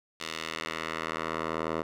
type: tone with band-pass filter sweep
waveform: 10% pulse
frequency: 80.4 Hz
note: E2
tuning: 43 cents flat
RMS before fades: -34 dBFS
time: 0.2-1.83 s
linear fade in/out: 5 ms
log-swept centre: 3500 to 760 Hz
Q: 0.96
effects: none